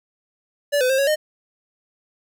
square tone with pitch steps, 577 / 507 / 531 / 554 / 612 Hz, D5 / B4 / C5 / C#5 / D#5, -31 / +45 / +25 / -1 / -29 cents, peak -17 dBFS, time 0.72-1.16 s, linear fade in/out 20 ms, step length 88 ms, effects none

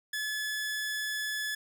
sawtooth tone, 1716 Hz, A6, 44 cents flat, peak -28 dBFS, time 0.13-1.55 s, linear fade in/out 5 ms, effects none

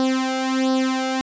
sawtooth tone with flanger, 261.6 Hz, C4, in tune, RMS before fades -21 dBFS, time 0-1.21 s, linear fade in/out 0 ms, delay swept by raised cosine 0.21 to 1.41 ms, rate 1.4 Hz, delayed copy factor +0.8, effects resampled to 16000 Hz

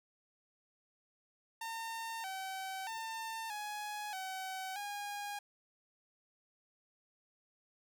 sawtooth tone with pitch steps, 909 / 765 / 899 / 837 / 758 / 818 Hz, A#5 / G5 / A5 / G#5 / F#5 / G#5, -44 / -42 / +37 / +13 / +42 / -26 cents, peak -36 dBFS, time 1.61-5.39 s, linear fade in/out 5 ms, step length 630 ms, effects none

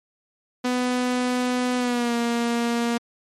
sawtooth tone with pitch glide, 249.2 to 235.5 Hz, B3 to A#3, +16 to +18 cents, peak -17 dBFS, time 0.64-2.98 s, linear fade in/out 10 ms, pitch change -98 cents, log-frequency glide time 1.77-2.14 s, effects low-pass 9000 Hz 12 dB/octave + MP3 64 kbps

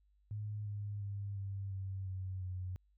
sine tone with pitch steps, 105.1 / 102.76 / 100.47 / 98.23 / 96.04 / 93.9 / 91.81 Hz, G#2 / G#2 / G2 / G2 / G2 / F#2 / F#2, +21 / -18 / +43 / +4 / -35 / +26 / -13 cents, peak -38 dBFS, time 0.31-2.76 s, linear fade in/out 0 ms, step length 350 ms, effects added 50 Hz sine -68 dBFS peak until 2.97 s

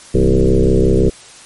sine tone with frequency modulation, 180 Hz, F#3, 47 cents flat, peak -8 dBFS, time 0.14-1.1 s, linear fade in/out 10 ms, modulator 65.9 Hz, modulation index 4.4, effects white hiss -39 dBFS RMS until 1.45 s + MP3 48 kbps

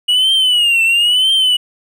triangle tone with vibrato, 2906 Hz, F#7, 32 cents flat, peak -8 dBFS, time 0.08-1.57 s, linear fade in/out 10 ms, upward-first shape triangle, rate 1 Hz, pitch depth 150 cents each way, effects none

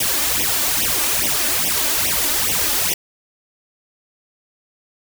white noise with flanger, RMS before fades -19 dBFS, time 0-2.94 s, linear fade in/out 5 ms, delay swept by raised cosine 0.33 to 3.43 ms, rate 2.4 Hz, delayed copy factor +0.95, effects none

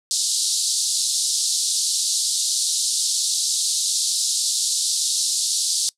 pink band-pass noise, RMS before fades -22 dBFS, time 0.11-5.89 s, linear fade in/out 0 ms, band 3900 to 10000 Hz, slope 48 dB/octave, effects noise-tail reverb RT60 0.1 s tail -22 dB re dry

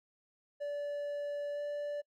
triangle tone with pitch glide, 579 to 583.4 Hz, D5 to D5, -25 to -12 cents, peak -33 dBFS, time 0.6-2.02 s, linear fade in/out 20 ms, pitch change +13 cents, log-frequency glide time 1.53-1.6 s, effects noise-tail reverb RT60 0.1 s tail -25 dB re dry

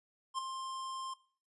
square tone with ADSR envelope, 1055 Hz, C6, 14 cents sharp, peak -32 dBFS, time 0.34-1.14 s, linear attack 44 ms, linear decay 6 ms, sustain -8 dB, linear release 8 ms, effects noise-tail reverb RT60 0.5 s tail -19 dB re dry + resampled to 24000 Hz

